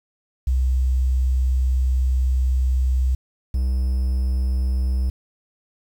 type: tone pair in turn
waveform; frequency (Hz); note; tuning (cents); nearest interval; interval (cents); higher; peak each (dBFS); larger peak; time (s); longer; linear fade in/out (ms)
sine / triangle; 64 / 64; C2 / C2; -38 / -38; unison; 0; neither; -16; neither; 0.47-3.15 / 3.54-5.1; first; 5
effects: 8-bit